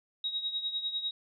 sine tone with tremolo, 3800 Hz, A#7, 33 cents sharp, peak -28 dBFS, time 0.24-1.11 s, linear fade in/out 2 ms, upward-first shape triangle, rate 10 Hz, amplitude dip 75%, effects none

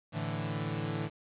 sawtooth chord, A suspended fourth, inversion none, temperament equal, 110 / 146.83 / 164.81 Hz, A2 / D3 / E3, 0 / 0 / 0 cents, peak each -33 dBFS, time 0.12-1.1 s, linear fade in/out 50 ms, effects resampled to 8000 Hz + 9-bit

